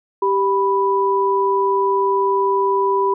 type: tone pair together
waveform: sine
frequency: 392 / 987 Hz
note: G4 / B5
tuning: 0 / -1 cents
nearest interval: octave + major third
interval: 1599 cents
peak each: -17 dBFS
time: 0.22-3.14 s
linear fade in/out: 5 ms
effects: none